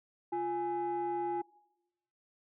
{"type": "tone pair together", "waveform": "sine", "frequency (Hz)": [349.2, 830.6], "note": ["F4", "G#5"], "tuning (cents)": [0, 0], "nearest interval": "octave + minor third", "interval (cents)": 1500, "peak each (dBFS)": [-33, -32], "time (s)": [0.32, 1.42], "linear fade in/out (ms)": 10, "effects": ["noise-tail reverb RT60 1.0 s tail -25 dB re dry", "tanh soft clip ceiling -28 dBFS"]}